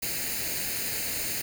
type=noise with comb filter; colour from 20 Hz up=white; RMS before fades=-31 dBFS; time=0.02-1.42 s; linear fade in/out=10 ms; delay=0.44 ms; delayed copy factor=+0.65; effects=none